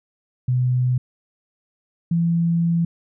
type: tone pair in turn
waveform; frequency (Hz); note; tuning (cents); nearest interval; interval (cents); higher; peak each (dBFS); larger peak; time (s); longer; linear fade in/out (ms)
sine; 125.8 / 168.6; B2 / E3; +32 / +39; perfect fourth; 507; second; -16; neither; 0.48-0.98 / 2.11-2.85; second; 5
effects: none